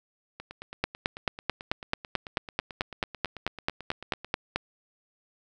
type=two click trains; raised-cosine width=0.3 ms; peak=-23 / -9 dBFS; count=36 / 18; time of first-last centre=0.4-4.246 / 0.84-4.56 s; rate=9.1 / 4.57 Hz; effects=none